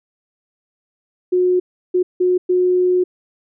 sine tone bursts at uneven times, 363 Hz, F#4, 33 cents flat, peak -12 dBFS, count 4, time 1.32-1.6 / 1.94-2.03 / 2.2-2.38 / 2.49-3.04 s, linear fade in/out 10 ms, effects none

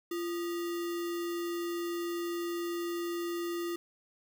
sine tone with sample-and-hold, 343.8 Hz, F4, 27 cents flat, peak -32 dBFS, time 0.11-3.76 s, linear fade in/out 5 ms, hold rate 1575 Hz, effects none

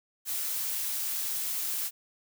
blue noise, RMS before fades -32 dBFS, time 0.25-1.91 s, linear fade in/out 50 ms, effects none

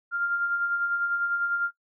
sine tone with tremolo, 1396.9 Hz, F6, in tune, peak -22 dBFS, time 0.11-1.71 s, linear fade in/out 50 ms, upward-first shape sine, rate 10 Hz, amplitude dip 45%, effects noise-tail reverb RT60 0.1 s tail -18 dB re dry

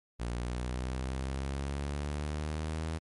sawtooth exponential sweep, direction up, 58.7 to 81 Hz, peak -29 dBFS, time 0.19-2.99 s, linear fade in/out 20 ms, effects MP3 48 kbps

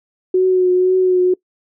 sine tone with vibrato, 367.9 Hz, F#4, 10 cents flat, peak -10 dBFS, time 0.34-1.34 s, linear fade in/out 5 ms, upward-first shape triangle, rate 2 Hz, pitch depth 28 cents each way, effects noise-tail reverb RT60 0.1 s tail -23 dB re dry

